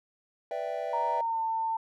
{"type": "chord", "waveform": "triangle", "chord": "E minor seventh", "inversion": "second", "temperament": "equal", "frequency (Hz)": [493.9, 587.3, 659.3, 784], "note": ["B4", "D5", "E5", "G5"], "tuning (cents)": [0, 0, 0, 0], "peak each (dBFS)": [-36, -34, -33, -36], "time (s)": [0.51, 1.21], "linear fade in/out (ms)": 2}
{"type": "tone with pitch glide", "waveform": "sine", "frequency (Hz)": [931, 897.7], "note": ["A#5", "A5"], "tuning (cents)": [-2, 34], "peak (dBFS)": -27, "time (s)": [0.93, 1.77], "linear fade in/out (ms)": 5, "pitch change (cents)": -64, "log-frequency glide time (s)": [1.15, 1.4]}
{"effects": []}